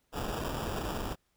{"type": "noise with sample-and-hold", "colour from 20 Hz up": "pink", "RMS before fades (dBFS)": -35, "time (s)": [0.12, 1.16], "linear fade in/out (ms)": 50, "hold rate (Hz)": 2100, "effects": ["pink hiss -75 dBFS RMS until 1.36 s"]}